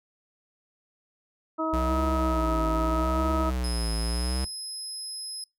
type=harmonic tone; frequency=319.3 Hz; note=D#4; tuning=45 cents sharp; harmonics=1 / 2 / 3 / 4; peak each=-29 / -31 / -34 / -30 dBFS; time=1.58-3.51 s; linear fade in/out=20 ms
type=tone with vibrato; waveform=square; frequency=61.5 Hz; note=B1; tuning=7 cents flat; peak=-27 dBFS; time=1.73-4.45 s; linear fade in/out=5 ms; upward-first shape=triangle; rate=0.79 Hz; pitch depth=200 cents each way
type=tone; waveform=30% pulse; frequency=5100 Hz; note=D#8; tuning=42 cents sharp; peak=-30 dBFS; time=3.64-5.44 s; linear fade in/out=2 ms
effects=noise-tail reverb RT60 0.2 s tail -24 dB re dry